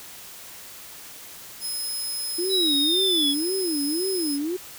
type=tone; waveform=15% pulse; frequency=5120 Hz; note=D#8; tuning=49 cents sharp; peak=-22 dBFS; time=1.6-4.39 s; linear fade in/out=50 ms
type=tone with vibrato; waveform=sine; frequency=329.6 Hz; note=E4; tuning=in tune; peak=-24 dBFS; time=2.38-4.57 s; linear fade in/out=10 ms; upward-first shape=sine; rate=1.9 Hz; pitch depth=270 cents each way
type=linear sweep; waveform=sine; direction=down; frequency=3946 to 3351 Hz; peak=-20 dBFS; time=2.49-3.35 s; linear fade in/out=50 ms
effects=white hiss -42 dBFS RMS until 4.78 s